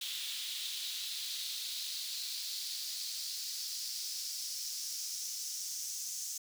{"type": "noise with high-pass filter sweep", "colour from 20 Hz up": "pink", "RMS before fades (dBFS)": -40, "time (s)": [0.01, 6.38], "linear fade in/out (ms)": 5, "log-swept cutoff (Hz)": [3400, 6200], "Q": 3.4, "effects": []}